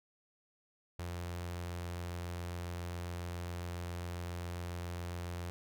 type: tone with notch filter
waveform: sawtooth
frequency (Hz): 87.31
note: F2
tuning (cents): 0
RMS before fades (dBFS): -41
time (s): 0.99-5.5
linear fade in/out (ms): 0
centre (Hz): 230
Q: 1.8
effects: none